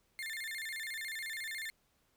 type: tone with vibrato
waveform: 35% pulse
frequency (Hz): 1946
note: B6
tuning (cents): -26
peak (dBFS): -37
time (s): 0.19-1.7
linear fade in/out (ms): 0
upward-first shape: square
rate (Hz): 14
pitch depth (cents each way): 150
effects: pink hiss -74 dBFS RMS until 2.16 s